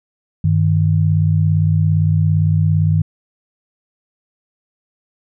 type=tone pair together; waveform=sine; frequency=98 / 155.56 Hz; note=G2 / D#3; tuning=0 / 0 cents; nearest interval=minor sixth; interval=800 cents; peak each=-14 dBFS; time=0.44-3.02 s; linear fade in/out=5 ms; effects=none